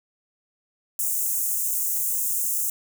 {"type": "high-pass noise", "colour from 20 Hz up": "white", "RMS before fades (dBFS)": -25, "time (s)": [0.99, 2.7], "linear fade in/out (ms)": 2, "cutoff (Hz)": 6600, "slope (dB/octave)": 48, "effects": []}